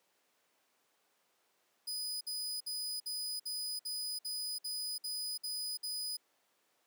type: tone bursts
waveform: sawtooth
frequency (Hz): 4978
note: D#8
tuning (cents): 0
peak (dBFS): -34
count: 11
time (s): 1.87-6.17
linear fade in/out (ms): 10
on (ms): 340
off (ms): 56
effects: pink hiss -74 dBFS RMS until 6.86 s + high-pass 400 Hz 12 dB/octave